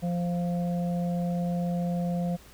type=harmonic tone; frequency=174.61 Hz; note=F3; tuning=in tune; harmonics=1 / 3 / 4; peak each=-26 / -36 / -38 dBFS; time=0.02-2.37 s; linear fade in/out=20 ms; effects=added 60 Hz sine -53 dBFS peak until 2.53 s + pink hiss -53 dBFS RMS until 2.53 s